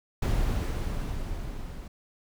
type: noise with level ramp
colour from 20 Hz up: brown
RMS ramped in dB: -24 to -39 dBFS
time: 0.22-1.88 s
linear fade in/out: 5 ms
effects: none